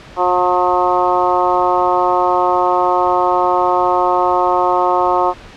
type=harmonic tone; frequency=180 Hz; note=F#3; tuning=47 cents flat; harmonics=2 / 3 / 4 / 5 / 6 / 7; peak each=-19 / -20 / -17 / -17 / -18 / -22 dBFS; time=0.16-5.34 s; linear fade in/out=50 ms; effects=pink hiss -37 dBFS RMS until 5.56 s + low-pass 4000 Hz 12 dB/octave